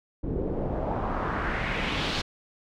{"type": "noise with low-pass filter sweep", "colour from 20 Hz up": "pink", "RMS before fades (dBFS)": -29, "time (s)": [0.23, 2.22], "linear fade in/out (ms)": 10, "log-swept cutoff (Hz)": [340, 4300], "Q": 2, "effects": []}